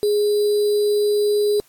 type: tone with sample-and-hold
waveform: sine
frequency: 415.3 Hz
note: G#4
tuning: in tune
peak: -15 dBFS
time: 0.03-1.6 s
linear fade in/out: 0 ms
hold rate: 4410 Hz
effects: white hiss -56 dBFS RMS until 1.68 s + AAC 64 kbps